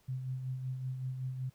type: tone with tremolo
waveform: sine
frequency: 129.5 Hz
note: C3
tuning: 17 cents flat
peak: -33 dBFS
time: 0.08-1.5 s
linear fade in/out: 10 ms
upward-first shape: sine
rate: 5.3 Hz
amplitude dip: 45%
effects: pink hiss -69 dBFS RMS until 1.54 s